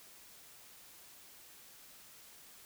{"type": "silence", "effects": ["white hiss -57 dBFS RMS until 2.65 s"]}